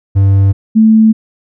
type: tone pair in turn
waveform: triangle / sine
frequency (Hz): 98 / 220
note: G2 / A3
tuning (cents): 0 / 0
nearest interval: octave + major second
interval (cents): 1400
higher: second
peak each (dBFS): -3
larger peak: neither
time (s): 0.15-0.53 / 0.75-1.13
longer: neither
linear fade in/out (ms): 20
effects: none